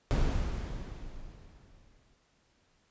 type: noise with exponential decay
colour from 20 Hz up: brown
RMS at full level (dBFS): -25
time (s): 0.11-2.14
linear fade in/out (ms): 0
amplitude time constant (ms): 440
effects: pink hiss -70 dBFS RMS until 2.9 s + resampled to 16000 Hz